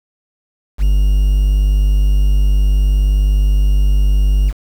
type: tone with quantisation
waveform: triangle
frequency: 49.68 Hz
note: G1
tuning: 24 cents sharp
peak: -7 dBFS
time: 0.78-4.53 s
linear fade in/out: 50 ms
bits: 6
effects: none